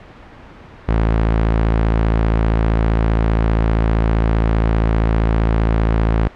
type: tone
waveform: sawtooth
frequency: 55.2 Hz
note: A1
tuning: 6 cents sharp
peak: -9 dBFS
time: 0.88-6.28 s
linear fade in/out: 10 ms
effects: pink hiss -39 dBFS RMS until 6.35 s + low-pass 2000 Hz 12 dB/octave